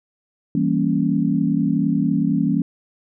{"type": "chord", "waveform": "sine", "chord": "E diminished seventh", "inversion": "none", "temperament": "equal", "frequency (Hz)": [164.81, 196, 233.1, 277.2], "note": ["E3", "G3", "Bb3", "Db4"], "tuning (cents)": [0, 0, 0, 0], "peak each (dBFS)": [-22, -22, -22, -21], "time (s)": [0.55, 2.62], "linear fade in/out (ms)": 2, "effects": []}